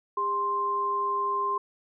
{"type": "tone pair together", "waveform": "sine", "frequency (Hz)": [403.1, 1048], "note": ["G4", "C6"], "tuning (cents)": [48, 2], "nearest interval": "octave + perfect fourth", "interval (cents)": 1654, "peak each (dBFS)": [-34, -25], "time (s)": [0.17, 1.58], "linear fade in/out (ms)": 5, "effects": []}